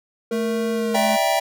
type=tone; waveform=triangle; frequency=466.2 Hz; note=A#4; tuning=in tune; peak=-21 dBFS; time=0.31-0.96 s; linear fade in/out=2 ms
type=tone with pitch glide; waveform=square; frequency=220 to 214 Hz; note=A3 to A3; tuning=0 to -48 cents; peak=-24 dBFS; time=0.31-1.17 s; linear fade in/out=20 ms; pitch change=-48 cents; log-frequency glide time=0.73-0.94 s
type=chord; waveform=square; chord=E half-diminished seventh; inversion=third; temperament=equal with one note detuned; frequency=587.3 / 659.3 / 784 / 952.5 Hz; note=D5 / E5 / G5 / Bb5; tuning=0 / 0 / 0 / +37 cents; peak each=-26 / -22 / -22 / -28 dBFS; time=0.94-1.4 s; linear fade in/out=10 ms
effects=none